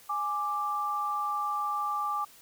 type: tone pair together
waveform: sine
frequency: 830.6 / 1177.7 Hz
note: G#5 / D6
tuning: 0 / +4 cents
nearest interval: tritone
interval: 604 cents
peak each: -34 / -29 dBFS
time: 0.09-2.25 s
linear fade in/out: 10 ms
effects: white hiss -55 dBFS RMS until 2.41 s